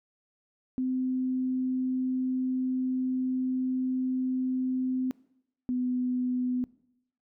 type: tone pair in turn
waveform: sine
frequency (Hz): 257.1 / 250.5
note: C4 / B3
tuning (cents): -30 / +25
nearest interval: unison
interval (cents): 45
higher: first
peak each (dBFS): -26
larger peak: neither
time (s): 0.78-5.11 / 5.69-6.64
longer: first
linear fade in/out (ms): 0
effects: noise-tail reverb RT60 0.8 s tail -21 dB re dry